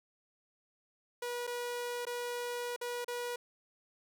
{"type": "tone with dropouts", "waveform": "sawtooth", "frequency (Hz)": 484.3, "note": "B4", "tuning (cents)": -34, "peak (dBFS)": -32, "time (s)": [1.22, 3.36], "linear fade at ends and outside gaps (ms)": 5, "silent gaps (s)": [[1.469, 1.474], [2.053, 2.067], [2.763, 2.812], [3.046, 3.08]], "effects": []}